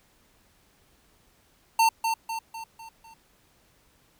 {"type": "tone with echo", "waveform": "square", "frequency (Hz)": 903, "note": "A5", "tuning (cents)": 45, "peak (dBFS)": -18, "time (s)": [1.79, 1.89], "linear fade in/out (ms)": 5, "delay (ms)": 250, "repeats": 5, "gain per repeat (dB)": -6, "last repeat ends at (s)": 3.14, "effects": ["pink hiss -63 dBFS RMS until 4.19 s"]}